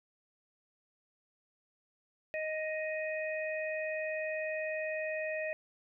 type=harmonic tone; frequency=624 Hz; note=D#5; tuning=5 cents sharp; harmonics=1 / 3 / 4; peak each=-35 / -40 / -41 dBFS; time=2.34-5.53 s; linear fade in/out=0 ms; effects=none